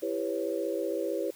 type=chord; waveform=sine; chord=C# half-diminished seventh; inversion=first; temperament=just; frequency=332.6 / 399.1 / 498.9 / 554.4 Hz; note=E4 / G4 / B4 / C#5; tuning=+16 / +31 / +17 / 0 cents; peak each=-34 dBFS; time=0.02-1.31 s; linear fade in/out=10 ms; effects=white hiss -54 dBFS RMS until 1.35 s